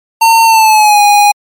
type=tone with pitch glide; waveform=square; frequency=908 to 823.1 Hz; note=A#5 to G#5; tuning=-46 to -16 cents; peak=-4 dBFS; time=0.21-1.32 s; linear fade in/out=10 ms; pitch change=-170 cents; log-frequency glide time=0.45-1.01 s; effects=MP3 64 kbps